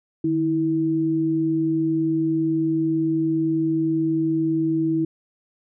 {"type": "tone pair together", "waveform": "sine", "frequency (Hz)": [153, 323.4], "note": ["D#3", "E4"], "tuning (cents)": [-29, -33], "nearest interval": "octave + minor second", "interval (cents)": 1296, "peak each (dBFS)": [-27, -19], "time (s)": [0.24, 5.05], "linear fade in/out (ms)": 5, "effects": []}